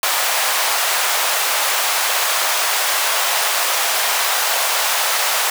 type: high-pass noise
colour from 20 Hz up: pink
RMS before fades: -18 dBFS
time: 0.03-5.5 s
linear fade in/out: 2 ms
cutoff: 660 Hz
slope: 24 dB/octave
effects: none